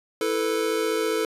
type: chord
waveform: square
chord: E suspended fourth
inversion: none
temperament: just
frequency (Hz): 329.6 / 439.5 / 494.4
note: E4 / A4 / B4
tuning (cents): 0 / -2 / +2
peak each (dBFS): -30 / -25 / -30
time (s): 0.21-1.25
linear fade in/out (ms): 2
effects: resampled to 32000 Hz